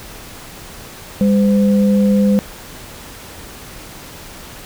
sine tone pair together, 201.5 / 510 Hz, G3 / C5, +48 / -44 cents, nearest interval octave + major third, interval 1608 cents, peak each -10 / -19 dBFS, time 1.21-2.39 s, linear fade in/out 0 ms, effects pink hiss -35 dBFS RMS until 4.65 s

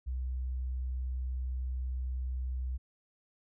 sine tone, 63.5 Hz, B1, 49 cents sharp, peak -32 dBFS, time 0.06-2.78 s, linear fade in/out 20 ms, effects none

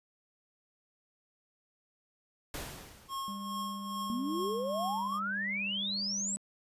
pink noise with exponential decay, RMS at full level -38 dBFS, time 2.54-3.56 s, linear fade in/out 2 ms, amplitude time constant 220 ms
square tone with tremolo, 1082 Hz, C#6, 42 cents flat, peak -35 dBFS, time 3.08-5.2 s, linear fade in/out 50 ms, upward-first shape triangle, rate 2.4 Hz, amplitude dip 65%
triangle tone with pitch glide, 200 to 198.85 Hz, G3 to G3, +35 to +25 cents, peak -38 dBFS, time 3.28-6.37 s, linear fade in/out 0 ms, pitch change -10 cents, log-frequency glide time 4.6-5.19 s
sine exponential sweep, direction up, 221.7 to 8040 Hz, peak -32 dBFS, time 4.1-6.36 s, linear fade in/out 0 ms
effects resampled to 32000 Hz

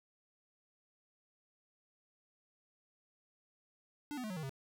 square tone with pitch steps, 293.8 / 251.4 / 215.1 / 184.02 / 157.44 / 134.71 Hz, D4 / B3 / A3 / F#3 / D#3 / C#3, +1 / +31 / -39 / -9 / +21 / -49 cents, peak -40 dBFS, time 4.11-4.494 s, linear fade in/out 0 ms, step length 64 ms, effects 13-bit

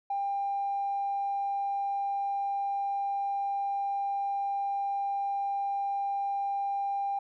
triangle tone with tanh clipping, 797 Hz, G5, 28 cents sharp, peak -28 dBFS, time 0.1-7.19 s, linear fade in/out 5 ms, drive 4 dB, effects none

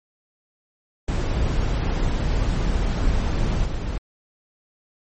brown noise with level steps, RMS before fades -21 / -26 dBFS, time 1.08-3.98 s, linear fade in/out 5 ms, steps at 3.65 s, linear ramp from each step 5 ms, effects MP3 32 kbps

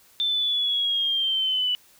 sine linear sweep, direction down, 3560 to 2960 Hz, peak -21 dBFS, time 0.2-1.75 s, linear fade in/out 0 ms, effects white hiss -56 dBFS RMS until 1.99 s

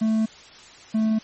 triangle tone pair in turn, 220 / 219.2 Hz, A3 / A3, 0 / -6 cents, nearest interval unison, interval 6 cents, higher first, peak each -16 dBFS, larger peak neither, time 0.01-0.26 / 0.94-1.19 s, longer neither, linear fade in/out 10 ms, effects white hiss -46 dBFS RMS until 1.23 s + MP3 32 kbps

